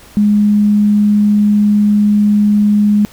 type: tone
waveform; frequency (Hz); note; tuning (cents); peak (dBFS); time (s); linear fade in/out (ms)
sine; 207.7; G#3; 0; -7; 0.17-3.05; 0
effects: pink hiss -40 dBFS RMS until 3.12 s